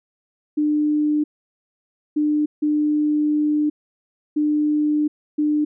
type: tone bursts at uneven times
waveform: sine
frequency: 299.8 Hz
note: D4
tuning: 36 cents sharp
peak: -16 dBFS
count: 5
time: 0.57-1.24 / 2.16-2.46 / 2.62-3.7 / 4.36-5.08 / 5.38-5.65 s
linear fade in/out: 10 ms
effects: none